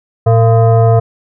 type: tone with frequency modulation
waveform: sine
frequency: 114.1 Hz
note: A#2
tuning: 37 cents flat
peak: -5 dBFS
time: 0.26-1 s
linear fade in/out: 10 ms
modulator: 570 Hz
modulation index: 0.88
effects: none